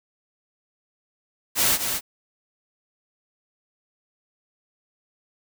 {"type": "noise with echo", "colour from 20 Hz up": "white", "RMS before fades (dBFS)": -20, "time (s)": [1.55, 1.79], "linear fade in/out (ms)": 50, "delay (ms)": 220, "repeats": 1, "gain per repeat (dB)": -6, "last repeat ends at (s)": 2.01, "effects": []}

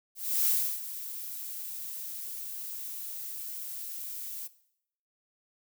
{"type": "noise with ADSR envelope", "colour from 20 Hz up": "violet", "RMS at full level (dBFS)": -25, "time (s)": [0.15, 4.48], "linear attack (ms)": 310, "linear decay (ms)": 330, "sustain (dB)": -14, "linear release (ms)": 16, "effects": ["noise-tail reverb RT60 0.7 s tail -17 dB re dry"]}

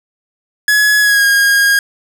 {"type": "tone with pitch glide", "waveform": "45% pulse", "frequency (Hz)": [1690, 1629.6], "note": ["G#6", "G#6"], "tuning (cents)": [30, -33], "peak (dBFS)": -8, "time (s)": [0.68, 1.79], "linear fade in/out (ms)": 2, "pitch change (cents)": -63, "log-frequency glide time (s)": [1, 1.25], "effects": []}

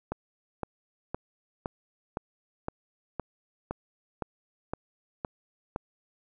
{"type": "click train", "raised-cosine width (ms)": 1, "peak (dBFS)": -17, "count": 12, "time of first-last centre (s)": [0.12, 5.761], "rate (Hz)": 1.95, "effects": []}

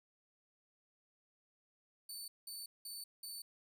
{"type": "tone bursts", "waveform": "20% pulse", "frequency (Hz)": 4515, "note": "C#8", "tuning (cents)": 31, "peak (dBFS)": -39, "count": 4, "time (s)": [2.09, 3.42], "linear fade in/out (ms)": 5, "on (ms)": 190, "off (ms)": 190, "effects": []}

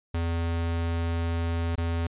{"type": "tone with dropouts", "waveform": "square", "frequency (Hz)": 83.9, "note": "E2", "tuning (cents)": 31, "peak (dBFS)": -26, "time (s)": [0.14, 2.07], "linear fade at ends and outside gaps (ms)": 5, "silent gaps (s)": [1.756, 1.778], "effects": ["resampled to 8000 Hz"]}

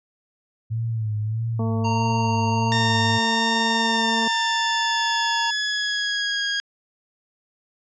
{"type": "tone with vibrato", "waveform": "sine", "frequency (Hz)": 110.4, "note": "A2", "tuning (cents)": 6, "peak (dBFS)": -22, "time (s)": [0.7, 3.19], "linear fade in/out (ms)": 20, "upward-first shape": "sine", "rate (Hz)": 1.6, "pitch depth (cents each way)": 71}
{"type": "harmonic tone", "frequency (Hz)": 225.7, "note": "A3", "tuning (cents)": 44, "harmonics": [1, 2, 3, 4, 5], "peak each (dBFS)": [-25, -31, -35, -37, -39], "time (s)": [1.59, 4.28], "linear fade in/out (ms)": 5}
{"type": "tone", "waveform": "square", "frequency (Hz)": 924, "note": "A#5", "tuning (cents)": -16, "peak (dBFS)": -24, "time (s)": [1.84, 5.51], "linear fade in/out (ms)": 10}
{"type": "tone with pitch glide", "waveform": "20% pulse", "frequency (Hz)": [1826, 1636.2], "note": ["A#6", "G#6"], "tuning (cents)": [-36, -26], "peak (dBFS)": -17, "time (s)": [2.72, 6.6], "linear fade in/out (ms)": 0, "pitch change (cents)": -190, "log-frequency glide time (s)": [3.7, 6.45]}
{"effects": ["resampled to 16000 Hz"]}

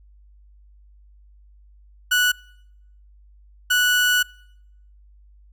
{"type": "tone bursts at uneven times", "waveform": "30% pulse", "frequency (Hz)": 1475, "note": "F#6", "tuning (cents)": -6, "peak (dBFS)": -13, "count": 2, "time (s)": [[2.11, 2.32], [3.7, 4.23]], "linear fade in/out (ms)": 10, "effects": ["noise-tail reverb RT60 0.8 s tail -26 dB re dry", "added 50 Hz sine -48 dBFS peak until 5.52 s"]}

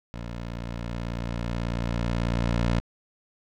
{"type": "tone with level ramp", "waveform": "15% pulse", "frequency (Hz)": 58.27, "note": "A#1", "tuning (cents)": 0, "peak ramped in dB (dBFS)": [-28, -15], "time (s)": [0.14, 2.8], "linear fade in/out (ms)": 0, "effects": ["low-pass 5000 Hz 12 dB/octave", "9-bit"]}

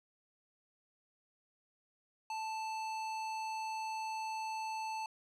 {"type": "tone", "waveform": "square", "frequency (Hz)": 880, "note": "A5", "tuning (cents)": 0, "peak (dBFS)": -38, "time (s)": [2.3, 5.06], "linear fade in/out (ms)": 2, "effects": ["low-pass 7000 Hz 12 dB/octave"]}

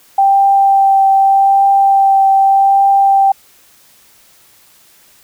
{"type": "tone with vibrato", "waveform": "sine", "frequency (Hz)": 784, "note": "G5", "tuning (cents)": 0, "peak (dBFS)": -6, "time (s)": [0.18, 3.32], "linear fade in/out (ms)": 5, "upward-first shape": "triangle", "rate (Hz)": 0.83, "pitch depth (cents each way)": 13, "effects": ["white hiss -47 dBFS RMS until 5.23 s"]}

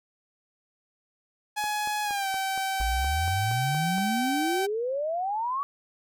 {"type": "tone with pitch glide", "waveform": "sawtooth", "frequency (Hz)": [841, 771.2], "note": ["G#5", "G5"], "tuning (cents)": [22, -28], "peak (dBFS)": -23, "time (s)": [1.56, 4.67], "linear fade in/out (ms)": 20, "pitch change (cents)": -150, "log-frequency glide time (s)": [2.03, 2.28]}
{"type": "click train", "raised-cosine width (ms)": 1, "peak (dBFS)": -28, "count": 11, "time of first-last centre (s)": [1.64, 3.982], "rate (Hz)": 4.27}
{"type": "exponential sweep", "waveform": "sine", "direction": "up", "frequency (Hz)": [52.8, 1149], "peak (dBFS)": -26, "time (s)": [2.8, 5.63], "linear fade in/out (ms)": 0}
{"effects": []}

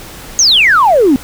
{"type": "exponential sweep", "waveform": "sine", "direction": "down", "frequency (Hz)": [6650, 246.9], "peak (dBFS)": -4, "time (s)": [0.39, 1.16], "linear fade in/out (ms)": 0, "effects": ["tanh soft clip ceiling 0 dBFS", "pink hiss -31 dBFS RMS until 1.23 s"]}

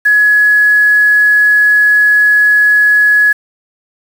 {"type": "tone with quantisation", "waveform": "sine", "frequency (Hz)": 1688, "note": "G#6", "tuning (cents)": 28, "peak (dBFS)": -5, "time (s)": [0.05, 3.33], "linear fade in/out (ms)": 10, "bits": 5, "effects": []}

